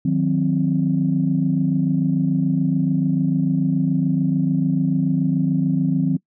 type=chord; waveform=sine; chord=C diminished; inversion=first; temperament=equal with one note detuned; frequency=155.56 / 182.45 / 261.6 Hz; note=Eb3 / Gb3 / C4; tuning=0 / -24 / 0 cents; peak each=-20 dBFS; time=0.05-6.17 s; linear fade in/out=5 ms; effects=noise-tail reverb RT60 0.1 s tail -23 dB re dry + tanh soft clip ceiling -7 dBFS